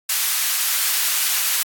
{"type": "high-pass noise", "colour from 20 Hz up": "white", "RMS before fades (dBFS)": -20, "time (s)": [0.09, 1.63], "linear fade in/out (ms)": 5, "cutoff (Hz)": 1300, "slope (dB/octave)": 12, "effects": ["AAC 64 kbps"]}